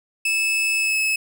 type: tone with pitch glide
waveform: 40% pulse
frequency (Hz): 2611 to 2590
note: E7 to E7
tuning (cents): -17 to -31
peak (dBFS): -18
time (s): 0.25-1.16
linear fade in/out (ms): 5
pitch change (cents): -14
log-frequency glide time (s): 0.74-0.96
effects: none